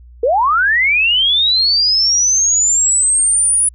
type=linear sweep; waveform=sine; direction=up; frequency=440 to 9900 Hz; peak=-10 dBFS; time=0.23-3.69 s; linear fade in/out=5 ms; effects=added 60 Hz sine -37 dBFS peak until 3.74 s